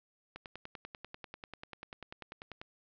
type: click train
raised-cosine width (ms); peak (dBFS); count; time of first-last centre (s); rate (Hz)
0.3; -28; 24; 0.36-2.615; 10.2
effects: low-pass 5000 Hz 12 dB/octave